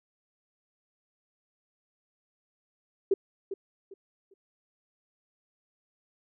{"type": "tone with echo", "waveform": "sine", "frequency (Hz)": 390, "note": "G4", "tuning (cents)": -9, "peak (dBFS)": -19, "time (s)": [3.11, 3.14], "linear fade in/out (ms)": 5, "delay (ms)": 400, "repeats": 3, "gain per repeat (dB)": -12, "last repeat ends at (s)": 4.34, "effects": []}